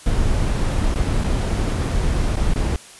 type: noise with dropouts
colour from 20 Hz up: brown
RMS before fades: -19 dBFS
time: 0.06-2.76 s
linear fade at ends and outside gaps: 1 ms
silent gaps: 0.943-0.958 / 1.237-1.243 / 2.359-2.369 / 2.537-2.559 s
effects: white hiss -42 dBFS RMS until 2.99 s + resampled to 24000 Hz